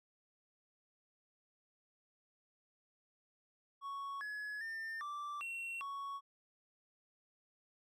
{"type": "tone with pitch steps", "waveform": "triangle", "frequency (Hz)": [1111, 1693, 1801, 1170, 2725, 1113], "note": ["C#6", "G#6", "A6", "D6", "F7", "C#6"], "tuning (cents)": [4, 33, 40, -7, -43, 7], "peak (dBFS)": -39, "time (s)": [3.81, 6.21], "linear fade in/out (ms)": 50, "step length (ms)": 400, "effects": []}